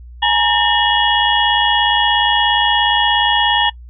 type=tone cluster; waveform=sine; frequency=843 / 940 / 1812 / 2893 / 3338 Hz; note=G#5 / A#5 / A#6 / F#7 / G#7; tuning=+26 / +14 / -50 / -40 / +8 cents; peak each=-18 dBFS; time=0.22-3.7 s; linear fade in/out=10 ms; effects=noise-tail reverb RT60 0.1 s tail -23 dB re dry + added 60 Hz sine -33 dBFS peak until 3.89 s